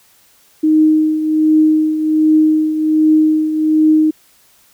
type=tone with tremolo; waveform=sine; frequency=310.9 Hz; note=D#4; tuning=1 cent flat; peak=-6 dBFS; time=0.63-4.11 s; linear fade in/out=10 ms; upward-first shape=triangle; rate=1.3 Hz; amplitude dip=65%; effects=white hiss -51 dBFS RMS until 4.73 s